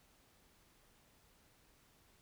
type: silence
effects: pink hiss -69 dBFS RMS until 2.21 s